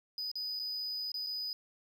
triangle tone with dropouts, 4978 Hz, D#8, in tune, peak -34 dBFS, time 0.18-1.53 s, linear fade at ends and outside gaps 1 ms, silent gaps 0.315-0.355 / 0.592-0.597 / 1.118-1.142 / 1.264-1.269 s, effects none

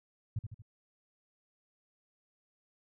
sine tone with echo, 108.4 Hz, A2, 25 cents flat, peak -30 dBFS, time 0.36-0.39 s, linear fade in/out 5 ms, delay 77 ms, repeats 3, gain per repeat -6 dB, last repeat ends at 0.621 s, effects none

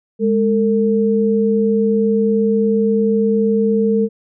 sine tone pair together, 207.7 / 451.4 Hz, G#3 / A4, 0 / +44 cents, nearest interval octave + minor second, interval 1344 cents, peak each -15 dBFS, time 0.19-4.09 s, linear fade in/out 50 ms, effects none

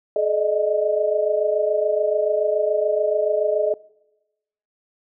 sine tone cluster, 427.6 / 602 / 629 Hz, A4 / D5 / D#5, -49 / +43 / +19 cents, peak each -22 dBFS, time 0.16-3.74 s, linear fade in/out 2 ms, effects noise-tail reverb RT60 1.0 s tail -23 dB re dry

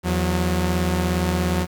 sawtooth tone pair together, 82.12 / 181.3 Hz, E2 / F#3, -6 / -35 cents, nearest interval octave + major second, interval 1371 cents, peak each -18 dBFS, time 0.03-1.67 s, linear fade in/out 50 ms, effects 8-bit

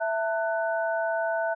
sine tone cluster, 662 / 898 / 1491 Hz, E5 / A5 / F#6, +7 / +35 / +13 cents, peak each -26 / -32 / -31 dBFS, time 0-1.55 s, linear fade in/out 20 ms, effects none

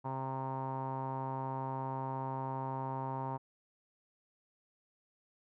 sawtooth tone with low-pass filter, 132.7 Hz, C3, 25 cents sharp, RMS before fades -38 dBFS, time 0.04-3.38 s, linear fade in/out 20 ms, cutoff 930 Hz, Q 7.5, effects none

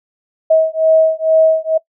sine beating tone pair, 638 / 640.2 Hz, D#5 / D#5, +43 / +49 cents, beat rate 2.2 Hz, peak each -12 dBFS, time 0.5-1.78 s, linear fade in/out 10 ms, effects noise-tail reverb RT60 0.1 s tail -20 dB re dry

